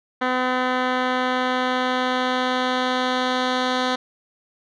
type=tone with low-pass filter sweep; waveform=10% pulse; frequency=253.9 Hz; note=B3; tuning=48 cents sharp; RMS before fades=-22 dBFS; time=0.21-3.96 s; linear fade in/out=10 ms; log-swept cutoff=2400 to 4000 Hz; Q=1.6; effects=none